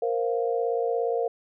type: chord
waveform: sine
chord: Bb suspended second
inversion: none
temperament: equal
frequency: 466.2 / 523.3 / 698.5 Hz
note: Bb4 / C5 / F5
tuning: 0 / 0 / 0 cents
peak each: -25 / -30 / -30 dBFS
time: 0.02-1.28 s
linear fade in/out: 5 ms
effects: none